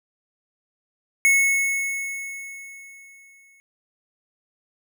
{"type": "tone with exponential decay", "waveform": "square", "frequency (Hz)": 2196, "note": "C#7", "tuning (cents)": -17, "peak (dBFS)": -14, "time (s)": [1.25, 3.6], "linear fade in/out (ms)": 0, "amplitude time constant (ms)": 510, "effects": []}